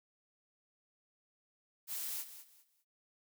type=noise with echo; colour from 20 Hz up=blue; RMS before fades=-40 dBFS; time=1.87-2.25 s; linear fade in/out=50 ms; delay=200 ms; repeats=3; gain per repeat=-12 dB; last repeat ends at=2.85 s; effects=none